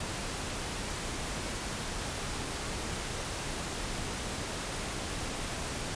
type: noise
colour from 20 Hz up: pink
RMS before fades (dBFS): -36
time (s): 0-5.95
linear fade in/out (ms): 5
effects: resampled to 22050 Hz